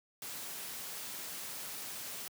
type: noise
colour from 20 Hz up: white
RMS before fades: -43 dBFS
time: 0.22-2.28 s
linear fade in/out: 2 ms
effects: high-pass 100 Hz 12 dB/octave